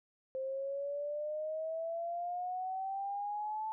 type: exponential sweep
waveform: sine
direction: up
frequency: 523.3 to 880 Hz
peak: -35 dBFS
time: 0.35-3.72 s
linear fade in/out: 0 ms
effects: none